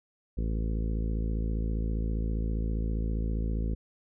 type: harmonic tone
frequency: 55 Hz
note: A1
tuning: in tune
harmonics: 1 / 2 / 3 / 4 / 5 / 6 / 7 / 8 / 9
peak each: -28 / -37 / -38 / -39 / -43 / -46 / -47 / -48 / -49 dBFS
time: 0.37-3.75 s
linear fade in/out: 10 ms
effects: none